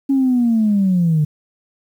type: linear sweep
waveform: sine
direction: down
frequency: 277.2 to 147.2 Hz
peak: -11 dBFS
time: 0.09-1.25 s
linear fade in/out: 10 ms
effects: tanh soft clip ceiling -8 dBFS + 8-bit